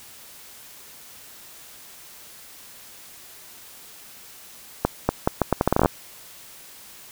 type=accelerating click train; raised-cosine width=1 ms; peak=-3 dBFS; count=14; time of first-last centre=4.85-5.859 s; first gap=240 ms; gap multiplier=0.77; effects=white hiss -45 dBFS RMS until 7.11 s